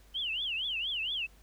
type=tone with vibrato; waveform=sine; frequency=2990 Hz; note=F#7; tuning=17 cents sharp; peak=-31 dBFS; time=0.14-1.27 s; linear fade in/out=20 ms; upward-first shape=triangle; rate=4.3 Hz; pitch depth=280 cents each way; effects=added 50 Hz sine -56 dBFS peak until 1.42 s + pink hiss -63 dBFS RMS until 1.42 s